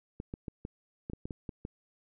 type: clicks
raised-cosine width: 3 ms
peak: -25 dBFS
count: 10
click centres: 0.201 / 0.339 / 0.482 / 0.651 / 1.099 / 1.134 / 1.255 / 1.308 / 1.492 / 1.651 s
effects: none